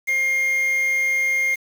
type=tone with quantisation; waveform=triangle; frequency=2125 Hz; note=C7; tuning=26 cents sharp; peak=-16 dBFS; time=0.07-1.56 s; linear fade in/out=20 ms; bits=6; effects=none